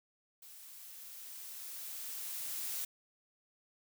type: noise with level ramp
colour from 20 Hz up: blue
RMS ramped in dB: -54 to -38 dBFS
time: 0.42-2.85 s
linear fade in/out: 5 ms
effects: none

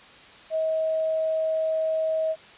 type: tone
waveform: sine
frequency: 637 Hz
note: D#5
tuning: 41 cents sharp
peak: -22 dBFS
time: 0.5-2.36 s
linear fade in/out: 50 ms
effects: white hiss -48 dBFS RMS until 2.57 s + resampled to 8000 Hz

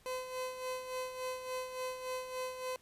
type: tone with tremolo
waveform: 30% pulse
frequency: 511 Hz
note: C5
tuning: 41 cents flat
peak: -33 dBFS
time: 0.06-2.76 s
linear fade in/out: 0 ms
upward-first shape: sine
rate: 3.5 Hz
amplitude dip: 60%
effects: pink hiss -65 dBFS RMS until 2.81 s + resampled to 32000 Hz

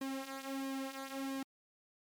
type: tone with flanger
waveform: sawtooth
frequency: 269.6 Hz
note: C#4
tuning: 48 cents flat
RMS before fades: -41 dBFS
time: 0.01-1.43 s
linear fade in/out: 5 ms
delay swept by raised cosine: 1.4 to 4.1 ms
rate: 1.5 Hz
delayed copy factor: -0.7
effects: MP3 96 kbps

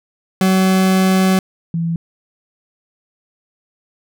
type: tone pair in turn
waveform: 40% pulse / sine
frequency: 188.5 / 166.8 Hz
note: F#3 / E3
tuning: +32 / +21 cents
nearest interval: major second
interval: 211 cents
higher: first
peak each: -10 / -16 dBFS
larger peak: first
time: 0.41-1.39 / 1.74-1.96 s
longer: first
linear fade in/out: 2 ms
effects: none

